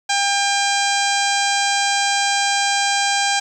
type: harmonic tone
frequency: 800 Hz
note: G5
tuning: 35 cents sharp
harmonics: 1 / 2 / 3 / 4 / 5 / 6 / 7 / 8 / 9 / 10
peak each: -20 / -23 / -25 / -26 / -27 / -28 / -28 / -29 / -30 / -30 dBFS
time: 0.09-3.4 s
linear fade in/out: 10 ms
effects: 8-bit